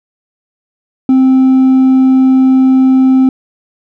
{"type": "tone with hard clipping", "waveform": "sine", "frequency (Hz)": 261.7, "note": "C4", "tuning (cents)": 0, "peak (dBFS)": -5, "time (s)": [1.09, 3.29], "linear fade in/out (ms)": 2, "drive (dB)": 2, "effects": []}